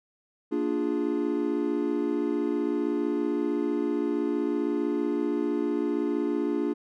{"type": "chord", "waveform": "triangle", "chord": "Bb dominant seventh", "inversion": "none", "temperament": "equal", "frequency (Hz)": [233.1, 293.7, 349.2, 415.3], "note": ["Bb3", "D4", "F4", "Ab4"], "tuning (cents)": [0, 0, 0, 0], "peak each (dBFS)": [-31, -26, -28, -30], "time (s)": [0.51, 6.74], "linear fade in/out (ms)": 20, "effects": []}